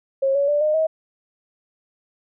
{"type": "tone with pitch steps", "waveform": "sine", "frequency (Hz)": [541, 563.3, 586.6, 610.8, 636], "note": ["C#5", "C#5", "D5", "D#5", "D#5"], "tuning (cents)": [-42, 28, -2, -32, 38], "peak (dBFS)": -16, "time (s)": [0.22, 0.87], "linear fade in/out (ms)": 10, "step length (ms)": 130, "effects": []}